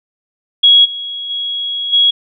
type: tone with level steps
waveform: sine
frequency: 3322 Hz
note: G#7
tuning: in tune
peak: -4 / -21 / -17 / -7 dBFS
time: 0.63-2.11 s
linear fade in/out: 10 ms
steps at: 0.84 / 1.29 / 1.92 s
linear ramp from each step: 20 ms
effects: none